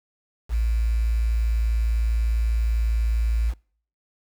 sine tone with quantisation, 56.2 Hz, A1, 37 cents sharp, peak -19 dBFS, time 0.49-3.54 s, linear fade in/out 50 ms, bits 7, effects noise-tail reverb RT60 0.5 s tail -25 dB re dry

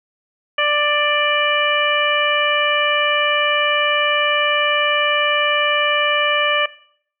harmonic tone, 590 Hz, D5, 8 cents sharp, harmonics 1 / 2 / 3 / 4 / 5, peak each -21 / -21 / -21 / -21 / -21 dBFS, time 0.58-6.66 s, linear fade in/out 5 ms, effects noise-tail reverb RT60 0.6 s tail -19 dB re dry

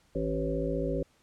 harmonic tone with a mistuned harmonic, 55 Hz, A1, in tune, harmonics 1 / 3 / 5 / 7 / 9 / 10, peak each -35 / -35 / -35 / -35 / -35 / -35 dBFS, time 0.15-1.03 s, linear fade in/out 5 ms, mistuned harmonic 3, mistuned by -18 cents, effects pink hiss -66 dBFS RMS until 1.22 s + low-pass 10000 Hz 12 dB/octave

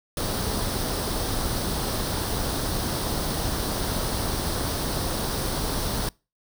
pink noise with comb filter, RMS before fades -27 dBFS, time 0.17-6.09 s, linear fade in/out 2 ms, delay 0.21 ms, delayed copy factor +0.55, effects noise-tail reverb RT60 0.3 s tail -26 dB re dry

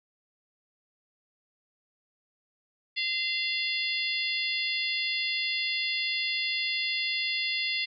harmonic tone with a mistuned harmonic, 689 Hz, F5, 24 cents flat, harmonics 3 / 4 / 5 / 6 / 7, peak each -32 / -33 / -34 / -35 / -35 dBFS, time 2.96-7.86 s, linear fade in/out 20 ms, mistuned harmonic 6, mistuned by +61 cents, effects none

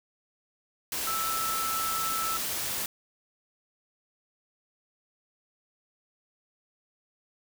sine tone in noise, 1318.5 Hz, E6, in tune, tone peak -30 dBFS, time 1.07-2.37 s, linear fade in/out 2 ms, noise white, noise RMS -32 dBFS, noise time 0.92-2.86 s, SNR -1 dB, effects none

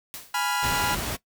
white noise with exponential decay, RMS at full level -35 dBFS, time 0.14-0.46 s, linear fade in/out 0 ms, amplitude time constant 68 ms
sawtooth chord, F diminished, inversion first, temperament equal, 830.6 / 987.8 / 1396.9 Hz, Ab5 / Cb6 / F6, 0 / 0 / 0 cents, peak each -25 dBFS, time 0.34-0.95 s, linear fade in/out 5 ms
pink noise, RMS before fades -30 dBFS, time 0.62-1.17 s, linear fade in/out 20 ms
effects noise-tail reverb RT60 0.1 s tail -17 dB re dry

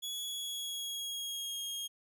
sawtooth tone with pitch glide, 3374 to 3253 Hz, G#7 to G#7, +27 to -37 cents, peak -34 dBFS, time 0.02-1.88 s, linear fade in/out 20 ms, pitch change -64 cents, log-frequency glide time 0.22-1.6 s, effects none

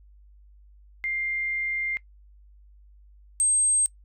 sine tone pair in turn, 2100 / 8400 Hz, C7 / C9, +6 / +6 cents, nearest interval 2 octaves, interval 2400 cents, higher second, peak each -26 / -19 dBFS, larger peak second, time 1.04-1.97 / 3.4-3.86 s, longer first, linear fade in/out 0 ms, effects noise-tail reverb RT60 0.1 s tail -19 dB re dry + added 50 Hz sine -50 dBFS peak until 4.04 s

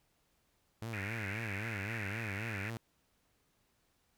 sawtooth tone with vibrato, 105.9 Hz, G#2, 34 cents sharp, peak -35 dBFS, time 0.82-2.77 s, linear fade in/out 0 ms, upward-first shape sine, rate 3.8 Hz, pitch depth 160 cents each way
white band-pass noise, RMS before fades -43 dBFS, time 0.93-2.7 s, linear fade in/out 0 ms, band 1400 to 2600 Hz, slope 96 dB/octave
effects pink hiss -75 dBFS RMS until 4.17 s

